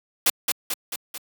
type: noise with echo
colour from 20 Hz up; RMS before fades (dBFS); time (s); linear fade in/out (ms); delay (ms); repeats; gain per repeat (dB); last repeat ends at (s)
white; -18; 0.26-0.3; 5; 220; 4; -4; 1.18
effects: high-pass 150 Hz 12 dB/octave